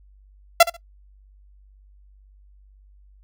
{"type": "tone with echo", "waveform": "sawtooth", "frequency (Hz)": 679, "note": "F5", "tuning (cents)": -49, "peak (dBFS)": -4, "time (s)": [0.6, 0.63], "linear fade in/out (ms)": 5, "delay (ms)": 69, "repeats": 2, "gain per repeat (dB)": -15, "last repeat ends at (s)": 0.768, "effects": ["noise-tail reverb RT60 0.1 s tail -20 dB re dry", "added 49 Hz sine -49 dBFS peak until 3.23 s"]}